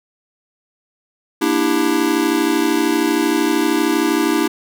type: chord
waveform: square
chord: E half-diminished seventh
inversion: second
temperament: just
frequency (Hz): 237.3 / 296.7 / 329.6 / 395.6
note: Bb3 / D4 / E4 / G4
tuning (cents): +31 / +18 / 0 / +16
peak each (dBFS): -25 / -19 / -19 / -23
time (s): 1.41-4.48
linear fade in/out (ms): 10
effects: none